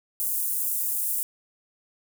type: high-pass noise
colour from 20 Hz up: pink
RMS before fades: -27 dBFS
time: 0.2-1.23 s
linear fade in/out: 0 ms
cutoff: 10000 Hz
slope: 24 dB/octave
effects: none